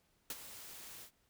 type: noise with ADSR envelope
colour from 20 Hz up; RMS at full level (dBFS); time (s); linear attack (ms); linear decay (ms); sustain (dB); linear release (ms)
white; -39; 0.3-1.11; 3; 38; -12; 89
effects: pink hiss -75 dBFS RMS until 1.29 s